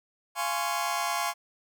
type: chord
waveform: sawtooth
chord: Db major seventh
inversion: first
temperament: just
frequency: 693 / 831.5 / 1039.4 / 1108.7 Hz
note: F5 / Ab5 / C6 / Db6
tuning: -14 / +2 / -12 / 0 cents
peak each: -29 dBFS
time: 0.35-1.34 s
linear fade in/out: 50 ms
effects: none